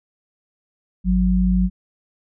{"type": "tone pair together", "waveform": "sine", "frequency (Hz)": [51.58, 183.8], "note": ["G#1", "F#3"], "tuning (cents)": [-11, -11], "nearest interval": "octave + minor seventh", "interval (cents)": 2200, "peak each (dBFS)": [-18, -16], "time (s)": [1.04, 1.7], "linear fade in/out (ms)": 50, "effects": []}